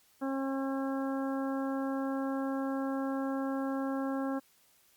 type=harmonic tone; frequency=270 Hz; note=C#4; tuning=45 cents flat; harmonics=1 / 2 / 3 / 4 / 5 / 6; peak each=-32 / -38 / -42 / -44 / -46 / -48 dBFS; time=0.21-4.4 s; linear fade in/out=20 ms; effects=white hiss -66 dBFS RMS until 4.96 s + Opus 48 kbps